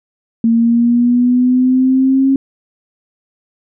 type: linear sweep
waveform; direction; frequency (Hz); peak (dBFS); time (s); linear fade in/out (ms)
sine; up; 227.8 to 271; -8; 0.44-2.36; 2
effects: none